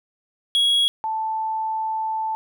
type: tone pair in turn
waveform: triangle / sine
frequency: 3322 / 879.9 Hz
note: G#7 / A5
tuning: 0 / 0 cents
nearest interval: octave + major seventh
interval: 2300 cents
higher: first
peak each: -14 / -22 dBFS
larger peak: first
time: 0.55-0.88 / 1.04-2.35 s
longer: second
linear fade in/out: 0 ms
effects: none

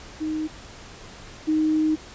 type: tone pair in turn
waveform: sine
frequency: 311.1 / 311.1 Hz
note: D#4 / D#4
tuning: 0 / 0 cents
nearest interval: unison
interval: 0 cents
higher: neither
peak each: -24 / -18 dBFS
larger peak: second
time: 0.2-0.48 / 1.47-1.96 s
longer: second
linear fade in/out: 20 ms
effects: pink hiss -43 dBFS RMS until 2.14 s + resampled to 16000 Hz

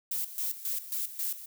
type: noise with tremolo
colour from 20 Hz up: violet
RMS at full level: -32 dBFS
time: 0.11-1.46 s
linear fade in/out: 5 ms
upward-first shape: square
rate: 3.7 Hz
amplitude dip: 75%
effects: none

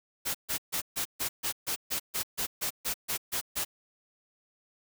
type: noise bursts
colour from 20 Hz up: white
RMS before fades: -31 dBFS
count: 15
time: 0.25-3.65 s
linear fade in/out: 20 ms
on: 96 ms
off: 140 ms
effects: none

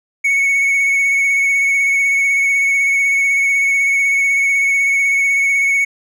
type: tone with vibrato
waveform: triangle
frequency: 2217 Hz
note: C#7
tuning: in tune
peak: -10 dBFS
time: 0.24-5.85 s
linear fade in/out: 10 ms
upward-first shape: triangle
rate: 16 Hz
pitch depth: 23 cents each way
effects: none

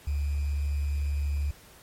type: tone with sample-and-hold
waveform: sine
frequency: 72 Hz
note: D2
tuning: 34 cents flat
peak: -25 dBFS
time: 0.07-1.51 s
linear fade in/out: 5 ms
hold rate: 2450 Hz
effects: pink hiss -53 dBFS RMS until 1.82 s + MP3 64 kbps

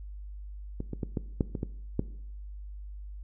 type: clicks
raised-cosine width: 3 ms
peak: -21 / -21 / -18 / -16 / -12 / -19 / -18 / -13 dBFS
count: 8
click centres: 0.804 / 0.933 / 1.032 / 1.172 / 1.408 / 1.552 / 1.631 / 1.994 s
effects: noise-tail reverb RT60 0.7 s tail -18 dB re dry + added 50 Hz sine -39 dBFS peak until 3.23 s

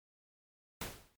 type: noise with exponential decay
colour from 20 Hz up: pink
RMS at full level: -37 dBFS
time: 0.81-1.16 s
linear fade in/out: 5 ms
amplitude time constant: 75 ms
effects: MP3 96 kbps

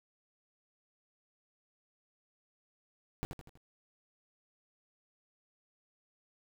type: noise with echo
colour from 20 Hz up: brown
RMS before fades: -35 dBFS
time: 3.23-3.25 s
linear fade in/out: 0 ms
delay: 81 ms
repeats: 4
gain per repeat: -6 dB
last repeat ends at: 3.574 s
effects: none

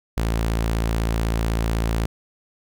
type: tone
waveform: sawtooth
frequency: 56 Hz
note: A1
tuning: 31 cents sharp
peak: -16 dBFS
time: 0.17-2.06 s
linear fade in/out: 5 ms
effects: none

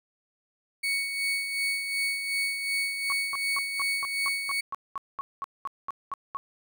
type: tone with tremolo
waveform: 35% pulse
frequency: 2226 Hz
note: C#7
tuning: 7 cents sharp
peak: -23 dBFS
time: 0.83-4.61 s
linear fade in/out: 10 ms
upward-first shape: sine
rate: 2.7 Hz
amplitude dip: 50%
type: tone bursts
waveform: sine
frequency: 1108.7 Hz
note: C#6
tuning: in tune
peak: -29 dBFS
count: 15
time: 3.1-6.37 s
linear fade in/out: 0 ms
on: 22 ms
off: 210 ms
effects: none

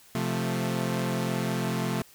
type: chord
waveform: sawtooth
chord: F major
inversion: second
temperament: equal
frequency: 130.81 / 174.61 / 220 Hz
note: C3 / F3 / A3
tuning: 0 / 0 / 0 cents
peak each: -27 dBFS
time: 0.15-2.02 s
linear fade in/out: 2 ms
effects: white hiss -55 dBFS RMS until 2.14 s

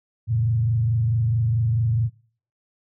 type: tone with frequency modulation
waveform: sine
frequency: 114.4 Hz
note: A#2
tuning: 32 cents flat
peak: -18 dBFS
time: 0.27-2.1 s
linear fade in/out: 50 ms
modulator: 24.6 Hz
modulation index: 0.61
effects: noise-tail reverb RT60 0.5 s tail -23 dB re dry

